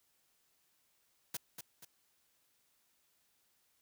white noise with echo, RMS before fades -39 dBFS, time 1.34-1.37 s, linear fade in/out 5 ms, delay 240 ms, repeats 2, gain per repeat -7 dB, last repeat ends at 1.85 s, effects white hiss -75 dBFS RMS until 3.81 s

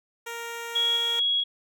10% pulse tone, 466.2 Hz, A#4, in tune, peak -25 dBFS, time 0.26-1.2 s, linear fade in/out 10 ms
sine tone with tremolo, 3322 Hz, G#7, in tune, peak -21 dBFS, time 0.75-1.44 s, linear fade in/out 10 ms, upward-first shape square, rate 2.3 Hz, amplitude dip 25%
effects none

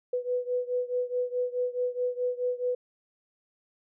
sine beating tone pair, 493.9 / 498.6 Hz, B4 / B4, 0 / +16 cents, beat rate 4.7 Hz, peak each -29 / -31 dBFS, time 0.13-2.75 s, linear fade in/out 5 ms, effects none

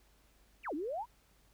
sine exponential two-way sweep, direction down then up, 3136 to 276.3 to 1019 Hz, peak -35 dBFS, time 0.63-1.06 s, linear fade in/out 50 ms, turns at 0.74 s, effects added 50 Hz sine -67 dBFS peak until 1.53 s + pink hiss -69 dBFS RMS until 1.53 s

